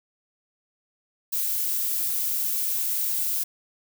violet noise, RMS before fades -26 dBFS, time 1.32-3.44 s, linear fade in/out 10 ms, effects none

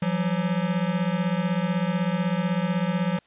square beating tone pair, 170.8 / 186.8 Hz, F3 / F#3, -38 / +17 cents, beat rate 16 Hz, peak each -26 / -26 dBFS, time 0.02-3.19 s, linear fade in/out 5 ms, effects white hiss -61 dBFS RMS until 3.26 s + resampled to 8000 Hz

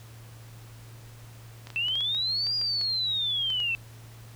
clicks, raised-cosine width 0.2 ms, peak -24 dBFS, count 11, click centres 1.671 / 1.703 / 1.884 / 1.955 / 2.007 / 2.148 / 2.468 / 2.615 / 2.813 / 3.503 / 3.602 s
sine linear two-way sweep, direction up then down, 2637 to 4873 to 2637 Hz, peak -25 dBFS, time 1.76-3.75 s, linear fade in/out 0 ms, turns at 2.55 s
effects added 114 Hz sine -45 dBFS peak until 4.35 s + pink hiss -53 dBFS RMS until 4.35 s

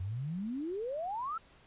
sine exponential sweep, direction up, 87.31 to 1367 Hz, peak -34 dBFS, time 0-1.38 s, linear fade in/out 5 ms, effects pink hiss -61 dBFS RMS until 1.66 s + resampled to 8000 Hz

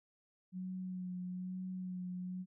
sine tone with vibrato, 183.2 Hz, F#3, 17 cents flat, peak -39 dBFS, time 0.52-2.46 s, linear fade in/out 50 ms, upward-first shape sine, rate 1.1 Hz, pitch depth 22 cents each way, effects none

